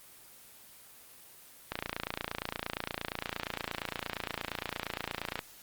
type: click train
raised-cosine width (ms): 0.3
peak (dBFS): -16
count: 106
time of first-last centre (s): 1.72-5.391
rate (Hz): 28.6
effects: white hiss -54 dBFS RMS until 5.62 s + Opus 24 kbps